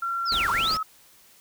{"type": "tone with pitch glide", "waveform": "sine", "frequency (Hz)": [1367, 1282.8], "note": ["F6", "E6"], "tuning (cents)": [-37, -48], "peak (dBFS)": -25, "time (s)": [0.02, 0.83], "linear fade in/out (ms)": 5, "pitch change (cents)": -111, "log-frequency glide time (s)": [0.58, 0.72]}
{"type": "linear two-way sweep", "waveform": "sine", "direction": "down then up", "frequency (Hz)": [5588, 899, 5588], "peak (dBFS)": -23, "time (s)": [0.25, 0.78], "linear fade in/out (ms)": 50, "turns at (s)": 0.5}
{"type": "noise", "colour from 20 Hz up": "pink", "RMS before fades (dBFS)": -35, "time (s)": [0.32, 0.77], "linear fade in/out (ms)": 0}
{"effects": ["white hiss -55 dBFS RMS until 1.4 s"]}